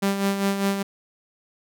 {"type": "tone with tremolo", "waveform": "sawtooth", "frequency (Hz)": 197.5, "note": "G3", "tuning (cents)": 13, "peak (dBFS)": -15, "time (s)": [0.02, 0.83], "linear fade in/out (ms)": 10, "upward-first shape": "sine", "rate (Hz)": 5, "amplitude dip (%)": 55, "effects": []}